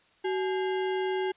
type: tone with sample-and-hold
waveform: sine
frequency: 376.2 Hz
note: F#4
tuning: 29 cents sharp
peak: -26 dBFS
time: 0.24-1.32 s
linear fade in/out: 10 ms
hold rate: 1225 Hz
effects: white hiss -63 dBFS RMS until 1.36 s + resampled to 8000 Hz